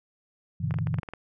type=chord; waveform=sine; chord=E minor seventh; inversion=first; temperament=equal; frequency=98 / 123.47 / 146.83 / 164.81 Hz; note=G2 / B2 / D3 / E3; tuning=0 / 0 / 0 / 0 cents; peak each=-31 dBFS; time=0.6-1 s; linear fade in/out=10 ms
type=clicks; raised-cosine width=0.5 ms; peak=-23 dBFS; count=9; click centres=0.709 / 0.741 / 0.787 / 0.871 / 0.942 / 0.986 / 1.032 / 1.088 / 1.136 s
effects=none